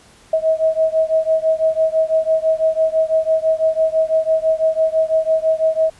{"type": "beating tone pair", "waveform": "sine", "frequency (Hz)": [637, 643], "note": ["D#5", "E5"], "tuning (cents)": [41, -43], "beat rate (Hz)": 6, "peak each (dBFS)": [-16, -17], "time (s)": [0.33, 5.9], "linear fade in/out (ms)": 5, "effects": ["pink hiss -48 dBFS RMS until 5.99 s", "resampled to 24000 Hz"]}